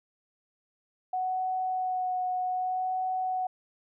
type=tone with vibrato; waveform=sine; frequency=740 Hz; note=F#5; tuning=in tune; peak=-27 dBFS; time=1.13-3.47 s; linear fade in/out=5 ms; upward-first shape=sine; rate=0.64 Hz; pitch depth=14 cents each way; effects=none